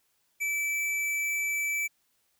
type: tone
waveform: square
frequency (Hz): 2314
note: D7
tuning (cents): -26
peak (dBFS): -28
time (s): 0.4-1.88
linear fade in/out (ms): 20
effects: white hiss -72 dBFS RMS until 2.39 s